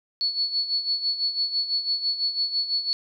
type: tone with tremolo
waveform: sine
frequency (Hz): 4414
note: C#8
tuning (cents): -8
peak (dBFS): -20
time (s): 0.21-2.93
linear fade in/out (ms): 0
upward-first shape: sine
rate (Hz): 6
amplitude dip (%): 70
effects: none